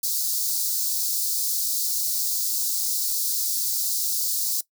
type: high-pass noise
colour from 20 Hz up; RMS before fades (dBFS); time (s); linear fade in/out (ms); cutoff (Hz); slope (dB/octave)
white; -25; 0.03-4.61; 5; 4200; 48
effects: noise-tail reverb RT60 0.1 s tail -19 dB re dry